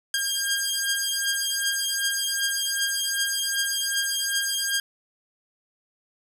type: beating tone pair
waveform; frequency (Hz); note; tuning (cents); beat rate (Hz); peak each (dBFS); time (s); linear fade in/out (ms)
10% pulse; 1610 / 1612.6; G6 / G6; +46 / +49; 2.6; -18; 0.14-4.8; 2
effects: none